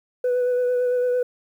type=tone with vibrato; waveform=sine; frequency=495.5 Hz; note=B4; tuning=6 cents sharp; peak=-16 dBFS; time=0.24-1.23 s; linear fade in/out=5 ms; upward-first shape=sine; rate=8.9 Hz; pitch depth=18 cents each way; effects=tanh soft clip ceiling -17 dBFS + 9-bit